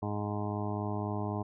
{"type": "harmonic tone", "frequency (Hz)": 103.83, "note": "G#2", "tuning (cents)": 0, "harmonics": [1, 2, 3, 4, 6, 7, 8, 9, 10], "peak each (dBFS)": [-35, -38, -40, -41, -43, -43, -44, -45, -45], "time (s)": [0.02, 1.43], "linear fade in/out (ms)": 10, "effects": []}